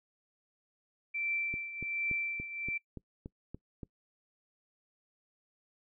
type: tone with tremolo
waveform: sine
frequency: 2341 Hz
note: D7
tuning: 6 cents flat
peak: -30 dBFS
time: 1.14-2.78 s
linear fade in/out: 10 ms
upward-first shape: triangle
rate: 1.3 Hz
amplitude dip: 75%
type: click train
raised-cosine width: 3 ms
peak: -29 dBFS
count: 9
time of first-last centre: 1.54-3.832 s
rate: 3.49 Hz
effects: noise-tail reverb RT60 0.1 s tail -23 dB re dry